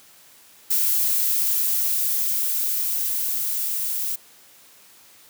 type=noise with level ramp; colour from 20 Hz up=violet; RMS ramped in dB=-20 to -26 dBFS; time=0.7-4.16 s; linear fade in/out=10 ms; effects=white hiss -51 dBFS RMS until 5.29 s + high-pass 100 Hz 12 dB/octave

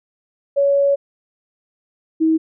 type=tone pair in turn; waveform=sine; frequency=561 / 319.9 Hz; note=C#5 / D#4; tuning=+21 / +48 cents; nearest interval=minor seventh; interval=973 cents; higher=first; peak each=-12 dBFS; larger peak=neither; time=0.56-0.96 / 2.2-2.38 s; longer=first; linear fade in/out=20 ms; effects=none

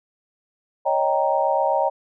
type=chord; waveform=sine; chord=Eb dominant seventh; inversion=third; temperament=equal; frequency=554.4 / 622.3 / 784 / 932.3 Hz; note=Db5 / Eb5 / G5 / Bb5; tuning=0 / 0 / 0 / 0 cents; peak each=-23 dBFS; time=0.85-1.9 s; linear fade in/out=20 ms; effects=none

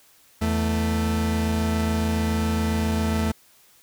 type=tone pair together; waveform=40% pulse; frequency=82.41 / 220 Hz; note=E2 / A3; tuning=0 / 0 cents; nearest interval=octave + perfect fourth; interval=1700 cents; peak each=-23 dBFS; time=0.41-3.32 s; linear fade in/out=10 ms; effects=white hiss -56 dBFS RMS until 3.82 s

